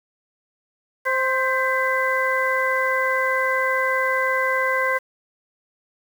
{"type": "harmonic tone with a mistuned harmonic", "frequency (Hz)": 523.3, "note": "C5", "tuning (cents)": 0, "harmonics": [1, 2, 3, 4], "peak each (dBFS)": [-24, -24, -24, -24], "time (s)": [1.05, 4.99], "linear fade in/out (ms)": 20, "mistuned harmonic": 4, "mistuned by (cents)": -66, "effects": ["7-bit"]}